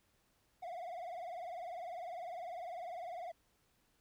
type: tone with vibrato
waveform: triangle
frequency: 698.5 Hz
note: F5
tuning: in tune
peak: -40 dBFS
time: 0.62-3.32 s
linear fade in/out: 10 ms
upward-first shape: triangle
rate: 20 Hz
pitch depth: 130 cents each way
effects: pink hiss -75 dBFS RMS until 4 s